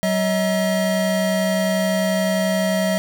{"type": "tone pair together", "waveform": "square", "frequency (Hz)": [189.2, 639], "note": ["F#3", "D#5"], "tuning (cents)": [39, 46], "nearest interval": "octave + major sixth", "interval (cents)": 2107, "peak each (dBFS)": -21, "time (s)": [0.03, 2.98], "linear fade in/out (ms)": 0, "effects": []}